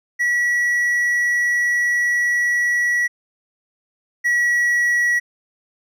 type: tone pair in turn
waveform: triangle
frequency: 1935 / 1928.1 Hz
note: B6 / B6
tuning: -36 / -42 cents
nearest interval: unison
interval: 6 cents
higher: first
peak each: -14 / -13 dBFS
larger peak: second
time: 0.19-3.08 / 4.24-5.2 s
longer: first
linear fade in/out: 20 ms
effects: none